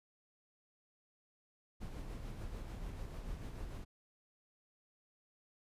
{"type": "noise with tremolo", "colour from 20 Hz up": "brown", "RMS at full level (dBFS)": -43, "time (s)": [1.8, 3.85], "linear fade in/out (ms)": 20, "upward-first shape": "sine", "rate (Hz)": 6.8, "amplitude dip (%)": 35, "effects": ["resampled to 32000 Hz"]}